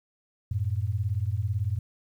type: beating tone pair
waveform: sine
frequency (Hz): 92.5 / 110.5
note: F#2 / A2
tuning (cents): 0 / +8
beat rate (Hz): 18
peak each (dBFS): -28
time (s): 0.51-1.79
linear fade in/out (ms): 5
effects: 10-bit